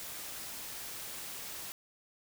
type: noise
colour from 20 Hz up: white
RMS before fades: -43 dBFS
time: 0-1.72 s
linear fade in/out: 0 ms
effects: none